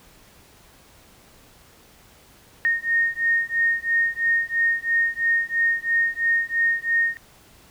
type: beating tone pair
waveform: sine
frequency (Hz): 1846 / 1849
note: A#6 / A#6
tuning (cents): -17 / -15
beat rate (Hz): 3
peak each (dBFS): -22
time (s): 2.65-7.17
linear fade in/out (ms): 0
effects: pink hiss -52 dBFS RMS until 7.7 s